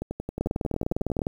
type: two click trains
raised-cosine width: 2 ms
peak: -17 / -12 dBFS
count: 14 / 18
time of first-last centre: 0.02-1.191 / 0.41-1.269 s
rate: 11.1 / 19.8 Hz
effects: 8-bit